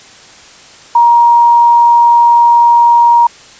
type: tone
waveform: sine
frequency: 944 Hz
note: A#5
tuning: 22 cents sharp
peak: -3 dBFS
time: 0.95-3.27 s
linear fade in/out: 5 ms
effects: white hiss -37 dBFS RMS until 3.59 s + resampled to 16000 Hz